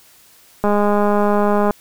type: click train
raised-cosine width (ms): 1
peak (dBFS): -4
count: 221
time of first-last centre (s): 0.64-1.708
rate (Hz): 206
effects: white hiss -49 dBFS RMS until 1.8 s